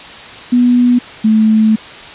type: tone pair in turn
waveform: sine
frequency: 245 / 218.2 Hz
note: B3 / A3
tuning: -14 / -14 cents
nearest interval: major second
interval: 200 cents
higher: first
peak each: -6 dBFS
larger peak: neither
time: 0.52-0.99 / 1.24-1.76 s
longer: second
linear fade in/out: 10 ms
effects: white hiss -31 dBFS RMS until 2.14 s + resampled to 8000 Hz